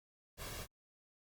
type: noise with comb filter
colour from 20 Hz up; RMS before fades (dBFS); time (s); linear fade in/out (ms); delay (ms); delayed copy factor
pink; -45; 0.37-0.67; 50; 1.8; +0.55
effects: Opus 48 kbps